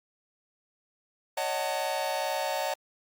45% pulse chord, D# half-diminished seventh, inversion third, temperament just, 560 / 622.3 / 746.7 / 896 Hz, C#5 / D#5 / F#5 / A5, +18 / 0 / +16 / +31 cents, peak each -34 dBFS, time 1.37-2.74 s, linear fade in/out 5 ms, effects Opus 48 kbps

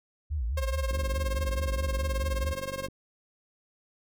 sine tone with vibrato, 65.5 Hz, C2, 2 cents sharp, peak -27 dBFS, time 0.3-2.54 s, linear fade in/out 20 ms, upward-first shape sine, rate 4.7 Hz, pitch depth 290 cents each way
sawtooth tone with tremolo, 535 Hz, C5, 38 cents sharp, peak -26 dBFS, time 0.57-2.88 s, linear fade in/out 5 ms, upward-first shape sine, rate 19 Hz, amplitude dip 85%
click train, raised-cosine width 3 ms, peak -29 dBFS, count 96, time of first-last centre 0.91-2.885 s, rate 48.1 Hz
effects none

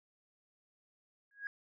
sine tone with exponential growth, 1649 Hz, G#6, 13 cents flat, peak -33 dBFS, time 1.31-1.47 s, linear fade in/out 1 ms, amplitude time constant 34 ms, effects tanh soft clip ceiling -29 dBFS

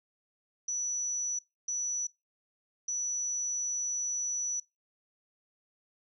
sine tone bursts at uneven times, 5920 Hz, F#8, in tune, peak -30 dBFS, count 3, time 0.68-1.39 / 1.68-2.07 / 2.88-4.6 s, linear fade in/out 5 ms, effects noise-tail reverb RT60 0.2 s tail -21 dB re dry

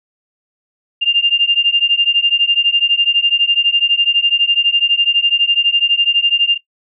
sine beating tone pair, 2794 / 2806 Hz, F7 / F7, 0 / +8 cents, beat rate 12 Hz, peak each -13 dBFS, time 1.01-6.58 s, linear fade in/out 20 ms, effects noise-tail reverb RT60 0.1 s tail -20 dB re dry

